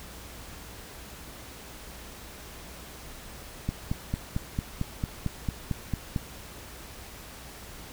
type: click train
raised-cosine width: 5 ms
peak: -15 dBFS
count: 12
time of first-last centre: 3.69-6.162 s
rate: 4.45 Hz
effects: added 60 Hz sine -50 dBFS peak until 7.92 s + pink hiss -45 dBFS RMS until 7.92 s